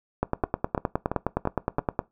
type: two click trains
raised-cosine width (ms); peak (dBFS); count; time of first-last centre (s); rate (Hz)
1; -9 / -12; 18 / 5; 0.23-1.992 / 0.44-1.791; 9.65 / 2.96
effects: noise-tail reverb RT60 0.2 s tail -20 dB re dry